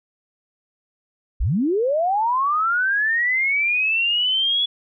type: linear sweep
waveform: sine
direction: up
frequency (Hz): 32.3 to 3403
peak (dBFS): -17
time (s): 1.4-4.66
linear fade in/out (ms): 10
effects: none